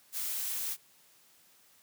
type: noise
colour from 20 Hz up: blue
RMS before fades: -35 dBFS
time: 0.12-0.77 s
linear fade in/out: 50 ms
effects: white hiss -63 dBFS RMS until 1.82 s + high-pass 80 Hz 12 dB/octave